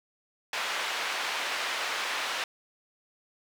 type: band-pass noise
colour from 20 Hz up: white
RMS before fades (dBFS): -32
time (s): 0.53-2.44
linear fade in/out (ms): 2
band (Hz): 640 to 2900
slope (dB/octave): 12
effects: none